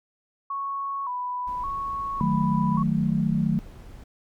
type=tone with vibrato; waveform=sine; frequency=1046.5 Hz; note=C6; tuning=in tune; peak=-27 dBFS; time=0.5-2.83 s; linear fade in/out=5 ms; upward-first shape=square; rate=0.88 Hz; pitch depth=96 cents each way
type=noise; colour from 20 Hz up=brown; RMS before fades=-42 dBFS; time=1.47-4.04 s; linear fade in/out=5 ms
type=chord; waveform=sine; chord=D# diminished; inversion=none; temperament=equal; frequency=155.56 / 185 / 220 Hz; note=D#3 / F#3 / A3; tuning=0 / 0 / 0 cents; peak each=-25 dBFS; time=2.21-3.59 s; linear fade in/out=0 ms
effects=none